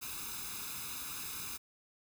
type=noise with comb filter; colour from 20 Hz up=white; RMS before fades=-42 dBFS; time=0.01-1.58 s; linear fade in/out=20 ms; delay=0.79 ms; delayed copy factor=+0.8; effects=none